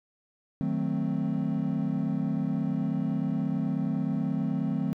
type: chord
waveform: triangle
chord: D# diminished seventh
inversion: none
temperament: equal with one note detuned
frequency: 155.56 / 185 / 221.4 / 261.6 Hz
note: D#3 / F#3 / A3 / C4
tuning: 0 / 0 / +11 / 0 cents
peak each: -29 dBFS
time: 0.61-4.93 s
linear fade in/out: 0 ms
effects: tanh soft clip ceiling -17 dBFS